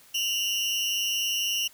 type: tone pair together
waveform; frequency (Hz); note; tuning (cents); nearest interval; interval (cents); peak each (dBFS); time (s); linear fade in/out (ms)
30% pulse; 2794 / 2996; F7 / F#7; 0 / +21; minor second; 121; -24 / -27; 0.14-1.68; 10
effects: white hiss -55 dBFS RMS until 1.73 s